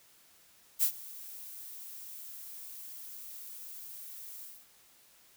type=noise with ADSR envelope; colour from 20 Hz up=violet; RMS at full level=-25 dBFS; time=0.79-4.67 s; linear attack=40 ms; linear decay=83 ms; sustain=-21 dB; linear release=240 ms; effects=white hiss -62 dBFS RMS until 5.36 s